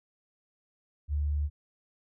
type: tone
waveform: sine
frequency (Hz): 73.42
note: D2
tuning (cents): 0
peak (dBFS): -26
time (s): 1.08-1.5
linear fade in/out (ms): 50
effects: none